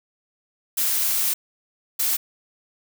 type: noise bursts at uneven times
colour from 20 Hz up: blue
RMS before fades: -22 dBFS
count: 2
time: 0.77-1.34 / 1.99-2.17 s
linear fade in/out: 10 ms
effects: none